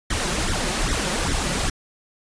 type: noise with flanger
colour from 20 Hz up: pink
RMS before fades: -23 dBFS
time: 0.1-1.7 s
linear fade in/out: 5 ms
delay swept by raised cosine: 0.52 to 5.62 ms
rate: 2.5 Hz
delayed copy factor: +0.75
effects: resampled to 22050 Hz